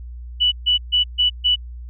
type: tone bursts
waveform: sine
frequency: 2960 Hz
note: F#7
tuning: in tune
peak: -13 dBFS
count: 5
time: 0.4-1.56 s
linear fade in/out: 20 ms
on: 120 ms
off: 140 ms
effects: added 60 Hz sine -31 dBFS peak until 1.89 s